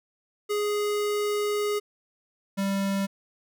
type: tone pair in turn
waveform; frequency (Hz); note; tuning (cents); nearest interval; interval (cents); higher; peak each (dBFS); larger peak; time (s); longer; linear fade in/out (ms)
square; 415.3 / 196.39; G#4 / G3; 0 / +3; octave + minor second; 1297; first; -25; neither; 0.49-1.8 / 2.57-3.07; first; 20
effects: none